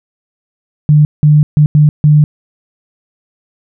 sine tone bursts at uneven times, 150 Hz, D3, 37 cents sharp, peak -3 dBFS, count 5, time 0.89-1.05 / 1.23-1.43 / 1.57-1.66 / 1.75-1.89 / 2.04-2.24 s, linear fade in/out 0 ms, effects none

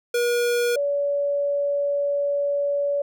square / sine tone pair in turn, 480 / 570 Hz, B4 / C#5, -49 / +48 cents, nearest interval minor third, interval 297 cents, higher second, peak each -20 dBFS, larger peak neither, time 0.14-0.76 / 0.76-3.02 s, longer second, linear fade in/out 5 ms, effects none

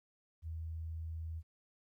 sine tone, 81 Hz, E2, 30 cents flat, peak -39 dBFS, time 0.42-1.43 s, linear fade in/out 50 ms, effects 13-bit

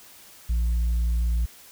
sine tone with tanh clipping, 58 Hz, A#1, 8 cents flat, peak -21 dBFS, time 0.49-1.46 s, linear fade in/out 10 ms, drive 2 dB, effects white hiss -49 dBFS RMS until 1.71 s

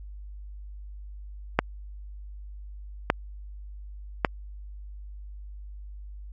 clicks, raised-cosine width 0.5 ms, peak -3 dBFS, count 3, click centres 1.59 / 3.101 / 4.248 s, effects added 50 Hz sine -38 dBFS peak until 6.32 s + MP3 64 kbps

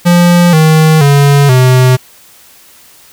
square tone with pitch steps, 174.61 / 157.37 / 141.83 / 127.82 Hz, F3 / D#3 / C#3 / C3, 0 / +20 / +40 / -40 cents, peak -4 dBFS, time 0.05-1.97 s, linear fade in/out 20 ms, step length 480 ms, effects white hiss -40 dBFS RMS until 3.12 s

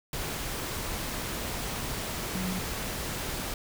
sine tone in noise, 185 Hz, F#3, in tune, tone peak -31 dBFS, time 2.35-2.59 s, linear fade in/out 2 ms, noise pink, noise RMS -34 dBFS, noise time 0.13-3.54 s, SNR 0 dB, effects none

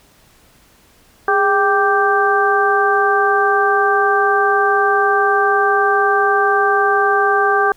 harmonic tone with a mistuned harmonic, 392 Hz, G4, in tune, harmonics 1 / 2 / 3 / 4, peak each -17 / -17 / -17 / -17 dBFS, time 1.28-7.72 s, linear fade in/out 2 ms, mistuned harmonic 1, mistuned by +79 cents, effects pink hiss -51 dBFS RMS until 7.76 s

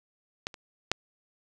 clicks, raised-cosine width 0.2 ms, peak -14 / -27 / -6 dBFS, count 3, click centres 0.469 / 0.542 / 0.916 s, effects none

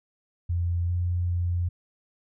sine tone with pitch steps, 86.5 / 88.2 / 87.6 Hz, F2 / F2 / F2, -16 / +18 / +6 cents, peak -23 dBFS, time 0.49-1.69 s, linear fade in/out 10 ms, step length 400 ms, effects none

